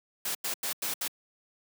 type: noise bursts at uneven times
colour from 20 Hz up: white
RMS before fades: -32 dBFS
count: 5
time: 0.25-0.35 / 0.44-0.54 / 0.63-0.73 / 0.82-0.94 / 1.01-1.08 s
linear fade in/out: 5 ms
effects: high-pass 200 Hz 12 dB/octave